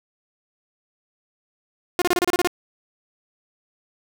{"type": "tone bursts", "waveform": "sawtooth", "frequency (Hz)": 355.6, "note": "F4", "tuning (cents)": 31, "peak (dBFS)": -13, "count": 9, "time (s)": [1.99, 2.473], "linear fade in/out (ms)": 0, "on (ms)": 27, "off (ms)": 30, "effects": []}